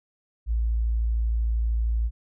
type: tone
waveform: sine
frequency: 56.5 Hz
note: A1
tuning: 47 cents sharp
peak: -21 dBFS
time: 0.46-2.11 s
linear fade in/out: 50 ms
effects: none